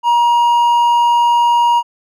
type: tone with hard clipping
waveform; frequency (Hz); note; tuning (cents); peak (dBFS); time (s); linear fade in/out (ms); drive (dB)
triangle; 950; A#5; +33; -10; 0.03-1.83; 50; 7
effects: none